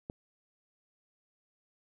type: click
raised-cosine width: 2 ms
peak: -25 dBFS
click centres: 0.099 s
effects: none